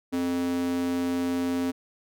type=tone with high-pass filter; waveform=square; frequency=87.4 Hz; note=F2; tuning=2 cents sharp; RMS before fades=-27 dBFS; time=0.12-1.72 s; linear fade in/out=20 ms; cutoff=290 Hz; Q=5; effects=none